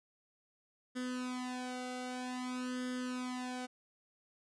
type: tone with flanger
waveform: sawtooth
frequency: 251.7 Hz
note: B3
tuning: 33 cents sharp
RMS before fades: -40 dBFS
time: 0.95-3.67 s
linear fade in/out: 20 ms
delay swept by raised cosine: 0.6 to 1.43 ms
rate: 0.52 Hz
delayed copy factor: +1
effects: resampled to 22050 Hz